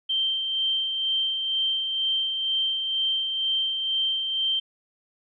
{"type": "tone with tremolo", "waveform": "sine", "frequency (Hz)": 3136, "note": "G7", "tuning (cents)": 0, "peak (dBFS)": -21, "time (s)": [0.09, 4.6], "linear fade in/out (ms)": 10, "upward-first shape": "sine", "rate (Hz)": 2.1, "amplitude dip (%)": 40, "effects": []}